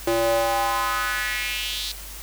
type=tone with high-pass filter sweep; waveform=square; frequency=114.4 Hz; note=A#2; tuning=32 cents flat; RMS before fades=-24 dBFS; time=0.07-1.92 s; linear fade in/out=5 ms; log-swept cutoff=410 to 4100 Hz; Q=3.4; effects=added 50 Hz sine -39 dBFS peak until 2.22 s + white hiss -39 dBFS RMS until 2.22 s